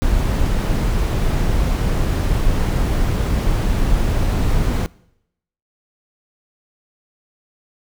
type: noise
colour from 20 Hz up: brown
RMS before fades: -17 dBFS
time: 0.02-4.86 s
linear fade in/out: 0 ms
effects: noise-tail reverb RT60 0.8 s tail -22 dB re dry